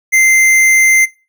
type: tone with hard clipping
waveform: sine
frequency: 2082 Hz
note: C7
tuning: 9 cents flat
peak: -8 dBFS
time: 0.12-1.06 s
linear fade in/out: 20 ms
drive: 16 dB
effects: noise-tail reverb RT60 0.3 s tail -19 dB re dry